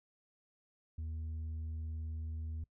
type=tone with tanh clipping; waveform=triangle; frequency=79.6 Hz; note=D#2; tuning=40 cents sharp; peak=-39 dBFS; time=0.98-2.64 s; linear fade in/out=5 ms; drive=8 dB; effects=noise-tail reverb RT60 0.1 s tail -22 dB re dry